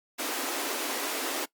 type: high-pass noise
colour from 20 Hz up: pink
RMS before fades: -32 dBFS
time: 0.18-1.46 s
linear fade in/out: 20 ms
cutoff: 250 Hz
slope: 96 dB/octave
effects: noise-tail reverb RT60 0.1 s tail -20 dB re dry + Opus 48 kbps